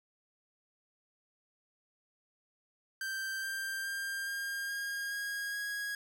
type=tone with pitch steps; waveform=45% pulse; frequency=1568 / 1581.6 / 1595.4 / 1609.3 / 1623.3 / 1637.4 / 1651.7 Hz; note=G6 / G6 / G6 / G6 / G#6 / G#6 / G#6; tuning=0 / +15 / +30 / +45 / -40 / -25 / -10 cents; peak=-35 dBFS; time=3.01-5.95 s; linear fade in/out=2 ms; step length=420 ms; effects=none

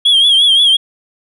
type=tone with vibrato; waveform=sine; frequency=3279 Hz; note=G#7; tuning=23 cents flat; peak=-4 dBFS; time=0.05-0.77 s; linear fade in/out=10 ms; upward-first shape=triangle; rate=5.7 Hz; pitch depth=95 cents each way; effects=tanh soft clip ceiling -5 dBFS

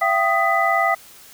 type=tone cluster; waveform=sine; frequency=675 / 774 / 1243 / 1994 Hz; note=E5 / G5 / D#6 / B6; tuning=+41 / -22 / -2 / +16 cents; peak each=-21 dBFS; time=0.01-0.95 s; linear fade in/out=10 ms; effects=white hiss -45 dBFS RMS until 1.33 s

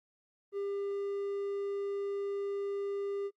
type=tone; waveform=triangle; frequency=400 Hz; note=G4; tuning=35 cents sharp; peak=-31 dBFS; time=0.52-3.31 s; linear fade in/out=50 ms; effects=noise-tail reverb RT60 0.1 s tail -25 dB re dry + Opus 32 kbps

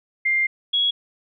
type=tone pair in turn; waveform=sine; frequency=2100 / 3334 Hz; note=C7 / G#7; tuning=+6 / +6 cents; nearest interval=minor sixth; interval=800 cents; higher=second; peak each=-17 dBFS; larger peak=neither; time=0.25-0.47 / 0.73-0.91 s; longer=first; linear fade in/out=10 ms; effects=none

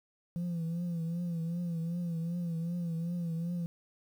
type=tone with vibrato; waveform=sine; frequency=169.6 Hz; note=E3; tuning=50 cents sharp; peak=-29 dBFS; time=0.36-3.66 s; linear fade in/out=0 ms; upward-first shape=triangle; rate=2.6 Hz; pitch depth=76 cents each way; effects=tanh soft clip ceiling -31 dBFS + 10-bit

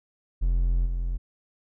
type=tone with level steps; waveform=triangle; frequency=43.22 Hz; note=F1; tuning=17 cents flat; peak=-18 / -23 dBFS; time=0.41-1.18 s; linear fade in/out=20 ms; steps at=0.85 s; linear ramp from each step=20 ms; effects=none

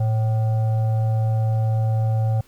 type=tone with frequency modulation; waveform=sine; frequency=112 Hz; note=A2; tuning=31 cents sharp; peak=-17 dBFS; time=0-2.41 s; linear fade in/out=5 ms; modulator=657 Hz; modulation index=0.3; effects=pink hiss -55 dBFS RMS until 2.47 s

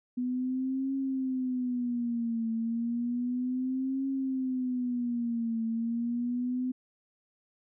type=tone with vibrato; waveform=sine; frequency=246.9 Hz; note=B3; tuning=in tune; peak=-28 dBFS; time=0.17-6.72 s; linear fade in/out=10 ms; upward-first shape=triangle; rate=0.32 Hz; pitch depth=160 cents each way; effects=none

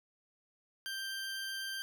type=tone; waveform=20% pulse; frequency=1573 Hz; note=G6; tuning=6 cents sharp; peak=-33 dBFS; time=0.86-1.82 s; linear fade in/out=0 ms; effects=none

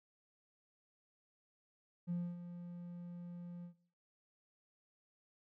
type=tone with ADSR envelope; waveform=triangle; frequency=174.61 Hz; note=F3; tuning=in tune; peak=-31 dBFS; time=2.07-3.74 s; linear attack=40 ms; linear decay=250 ms; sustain=-12 dB; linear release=100 ms; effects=noise-tail reverb RT60 0.5 s tail -18 dB re dry + tanh soft clip ceiling -32 dBFS

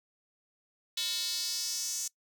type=tone with high-pass filter sweep; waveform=square; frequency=201.4 Hz; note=G3; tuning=47 cents sharp; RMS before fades=-34 dBFS; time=0.97-2.08 s; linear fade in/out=5 ms; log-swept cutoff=3700 to 6500 Hz; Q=3.6; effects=noise-tail reverb RT60 0.1 s tail -22 dB re dry

